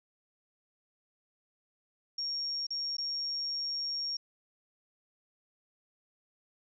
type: tone with dropouts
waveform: sine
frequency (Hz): 5550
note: F8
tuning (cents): -12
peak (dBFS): -32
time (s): 2.18-4.17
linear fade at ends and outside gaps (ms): 5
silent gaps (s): 2.668-2.705 / 2.969-2.982
effects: none